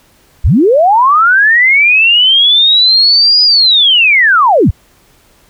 sine linear two-way sweep, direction up then down, 34.27 to 4978 to 34.27 Hz, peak -4 dBFS, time 0.44-4.71 s, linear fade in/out 10 ms, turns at 3.43 s, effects pink hiss -48 dBFS RMS until 5.49 s

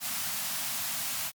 white band-stop noise, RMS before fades -33 dBFS, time 0-1.32 s, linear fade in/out 50 ms, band 280 to 600 Hz, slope 96 dB/octave, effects high-pass 100 Hz 12 dB/octave + Opus 48 kbps

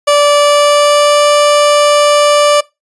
30% pulse tone with pitch glide, 582 to 586.7 Hz, D5 to D5, -16 to -2 cents, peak -3 dBFS, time 0.07-2.61 s, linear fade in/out 10 ms, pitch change +14 cents, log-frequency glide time 0.37-1.27 s, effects noise-tail reverb RT60 0.2 s tail -21 dB re dry + resampled to 24000 Hz

